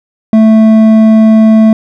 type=tone with hard clipping; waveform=triangle; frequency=220 Hz; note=A3; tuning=in tune; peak=-3 dBFS; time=0.33-1.73 s; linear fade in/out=2 ms; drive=10 dB; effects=none